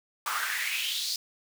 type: noise with high-pass filter sweep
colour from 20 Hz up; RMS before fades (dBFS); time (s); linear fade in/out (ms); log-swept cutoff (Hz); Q
pink; -31; 0.26-1.16; 2; 1100 to 4900; 4.7
effects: none